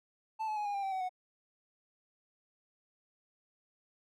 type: tone with pitch steps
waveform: triangle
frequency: 880 / 857.9 / 836.4 / 815.4 / 794.9 / 775 / 755.5 / 736.6 Hz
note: A5 / A5 / G#5 / G#5 / G5 / G5 / F#5 / F#5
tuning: 0 / -44 / +12 / -32 / +24 / -20 / +36 / -8 cents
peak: -31 dBFS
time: 0.39-1.094 s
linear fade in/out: 20 ms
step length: 88 ms
effects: none